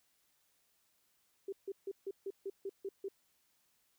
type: tone bursts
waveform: sine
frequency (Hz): 392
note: G4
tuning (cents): 0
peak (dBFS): -37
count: 9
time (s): 1.48-3.085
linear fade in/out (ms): 5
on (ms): 45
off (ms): 150
effects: white hiss -75 dBFS RMS until 3.98 s